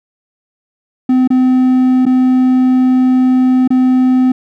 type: tone with dropouts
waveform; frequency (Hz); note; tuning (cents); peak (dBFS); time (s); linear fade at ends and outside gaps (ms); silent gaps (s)
triangle; 255.9; C4; -38; -5; 1.09-4.32; 5; 1.276-1.303 / 2.055-2.063 / 3.677-3.704
effects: none